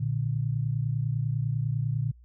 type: tone pair together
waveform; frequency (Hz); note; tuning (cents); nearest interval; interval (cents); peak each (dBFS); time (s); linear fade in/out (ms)
sine; 116.81 / 146.83; A#2 / D3; +4 / 0; major third; 396; -27 / -29; 0-2.12; 10
effects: added 60 Hz sine -50 dBFS peak until 2.24 s